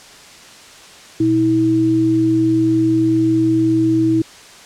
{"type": "tone pair together", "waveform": "sine", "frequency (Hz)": [120.91, 322.8], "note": ["B2", "E4"], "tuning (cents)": [-36, -36], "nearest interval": "octave + perfect fourth", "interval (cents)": 1700, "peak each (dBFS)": [-21, -12], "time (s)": [1.2, 4.22], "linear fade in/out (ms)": 5, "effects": ["white hiss -40 dBFS RMS until 4.65 s", "low-pass 7000 Hz 12 dB/octave"]}